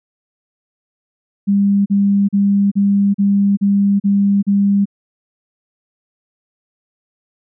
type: tone bursts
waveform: sine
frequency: 200 Hz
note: G3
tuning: 35 cents sharp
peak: -10 dBFS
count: 8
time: 1.47-4.856 s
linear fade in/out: 20 ms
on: 390 ms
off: 38 ms
effects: none